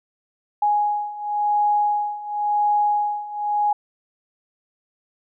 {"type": "beating tone pair", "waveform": "sine", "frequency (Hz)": [830.6, 831.54], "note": ["G#5", "G#5"], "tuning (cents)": [0, 2], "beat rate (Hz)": 0.94, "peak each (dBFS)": [-23, -20], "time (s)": [0.62, 3.73], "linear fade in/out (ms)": 5, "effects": []}